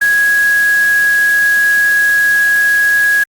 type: tone in noise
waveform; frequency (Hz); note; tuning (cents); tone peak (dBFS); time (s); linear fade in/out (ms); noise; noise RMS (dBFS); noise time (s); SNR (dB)
sine; 1661.2; G#6; 0; -8; 0.01-3.24; 10; white; -26; 0.01-3.24; +15
effects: Opus 48 kbps